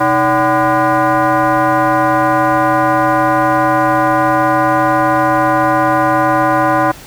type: tone with frequency modulation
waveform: sine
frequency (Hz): 128.9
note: C3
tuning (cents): -26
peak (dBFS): -9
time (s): 0-6.92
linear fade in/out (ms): 10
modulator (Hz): 443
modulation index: 2.8
effects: pink hiss -35 dBFS RMS until 7.06 s